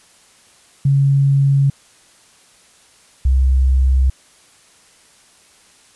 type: tone pair in turn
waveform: sine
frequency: 138.59 / 65.41 Hz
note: C#3 / C2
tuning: 0 / 0 cents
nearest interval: octave + minor second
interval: 1300 cents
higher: first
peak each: -10 dBFS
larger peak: neither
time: 0.85-1.7 / 3.25-4.1 s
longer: neither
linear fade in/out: 5 ms
effects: white hiss -50 dBFS RMS until 5.95 s + resampled to 24000 Hz